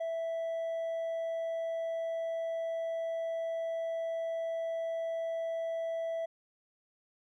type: tone with hard clipping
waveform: sine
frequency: 659.3 Hz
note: E5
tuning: in tune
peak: -33 dBFS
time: 0-6.26 s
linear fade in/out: 10 ms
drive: 2 dB
effects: none